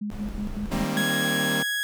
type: tone with tremolo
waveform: sine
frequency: 208 Hz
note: G#3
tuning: 3 cents sharp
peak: -27 dBFS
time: 0.01-1.03 s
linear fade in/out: 10 ms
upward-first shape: square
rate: 5.4 Hz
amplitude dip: 80%
type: noise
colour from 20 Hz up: brown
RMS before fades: -34 dBFS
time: 0.11-0.85 s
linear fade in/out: 5 ms
type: chord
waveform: sawtooth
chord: C minor seventh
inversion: first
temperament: equal with one note detuned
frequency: 155.56 / 196 / 233.1 / 265.9 Hz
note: Eb3 / G3 / Bb3 / C4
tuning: 0 / 0 / 0 / +28 cents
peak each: -27 dBFS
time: 0.71-1.63 s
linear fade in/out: 10 ms
type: tone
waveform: 30% pulse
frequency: 1663 Hz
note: G#6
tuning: 2 cents sharp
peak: -22 dBFS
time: 0.97-1.83 s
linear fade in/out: 0 ms
effects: none